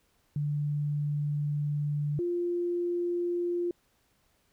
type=tone pair in turn; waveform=sine; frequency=146.83 / 349.2 Hz; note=D3 / F4; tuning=0 / 0 cents; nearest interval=octave + minor third; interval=1500 cents; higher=second; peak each=-27 dBFS; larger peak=neither; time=0.36-2.19 / 2.19-3.71 s; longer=first; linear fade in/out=2 ms; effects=pink hiss -70 dBFS RMS until 4.52 s